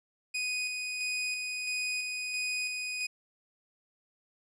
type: tone with tremolo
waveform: sawtooth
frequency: 2489 Hz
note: D#7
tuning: in tune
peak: -27 dBFS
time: 0.34-3.07 s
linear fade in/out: 10 ms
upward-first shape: square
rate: 1.5 Hz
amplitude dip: 30%
effects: resampled to 22050 Hz